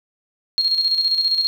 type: tone with tremolo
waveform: sine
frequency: 4255 Hz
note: C8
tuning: 28 cents sharp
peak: -14 dBFS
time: 0.58-1.47 s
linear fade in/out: 0 ms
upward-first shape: square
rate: 15 Hz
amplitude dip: 50%
effects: 8-bit